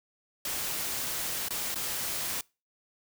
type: noise with dropouts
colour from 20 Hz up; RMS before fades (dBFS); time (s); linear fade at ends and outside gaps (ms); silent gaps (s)
white; -33; 0.45-2.41; 2; 1.485-1.506 / 1.745-1.757
effects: noise-tail reverb RT60 0.3 s tail -25 dB re dry